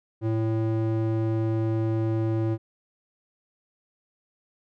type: tone with band-pass filter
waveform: square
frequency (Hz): 111.3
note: A2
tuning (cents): +20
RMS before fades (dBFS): -25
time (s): 0.21-2.58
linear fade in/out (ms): 50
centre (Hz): 260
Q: 1.3
effects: none